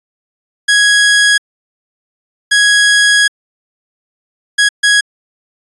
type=tone bursts at uneven times; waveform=sawtooth; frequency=1661.2 Hz; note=G#6; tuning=in tune; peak=-3 dBFS; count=4; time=0.68-1.38 / 2.51-3.28 / 4.58-4.69 / 4.83-5.01 s; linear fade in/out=10 ms; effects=resampled to 24000 Hz